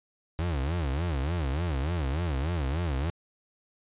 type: tone with vibrato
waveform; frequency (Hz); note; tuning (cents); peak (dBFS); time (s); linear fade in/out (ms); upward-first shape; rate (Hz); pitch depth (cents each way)
35% pulse; 76.4; D#2; -31; -25; 0.39-3.1; 0; sine; 3.4; 260
effects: resampled to 8000 Hz